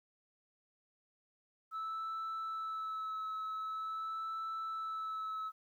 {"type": "tone with vibrato", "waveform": "sine", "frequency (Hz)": 1307, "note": "E6", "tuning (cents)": -15, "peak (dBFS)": -35, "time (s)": [1.71, 5.52], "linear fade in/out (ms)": 50, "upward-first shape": "sine", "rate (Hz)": 0.45, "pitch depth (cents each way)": 17, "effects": ["tanh soft clip ceiling -36 dBFS", "12-bit"]}